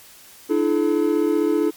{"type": "tone cluster", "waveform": "triangle", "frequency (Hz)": [300.1, 335.6, 429.3], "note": ["D4", "E4", "A4"], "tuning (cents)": [38, 31, -43], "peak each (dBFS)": -19, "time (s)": [0.49, 1.71], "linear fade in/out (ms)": 20, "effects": ["white hiss -46 dBFS RMS until 1.76 s", "MP3 96 kbps"]}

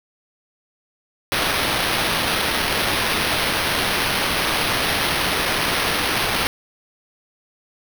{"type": "noise with sample-and-hold", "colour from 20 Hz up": "blue", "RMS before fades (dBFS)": -21, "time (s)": [1.32, 6.47], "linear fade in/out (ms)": 0, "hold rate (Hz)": 7350, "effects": []}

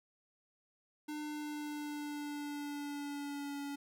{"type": "tone with pitch glide", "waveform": "square", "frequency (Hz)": [300.4, 283.5], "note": ["D4", "C#4"], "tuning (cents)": [39, 39], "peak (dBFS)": -40, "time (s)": [1.08, 3.76], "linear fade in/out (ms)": 10, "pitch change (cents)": -100, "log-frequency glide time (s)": [1.22, 3.62], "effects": []}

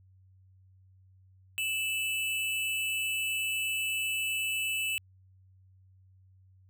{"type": "tone pair together", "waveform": "square", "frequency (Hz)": [2634, 2957], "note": ["E7", "F#7"], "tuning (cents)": [-2, -2], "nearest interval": "major second", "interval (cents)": 200, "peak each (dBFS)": [-31, -36], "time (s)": [1.58, 4.98], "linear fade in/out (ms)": 0, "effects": ["added 94 Hz sine -57 dBFS peak until 6.69 s"]}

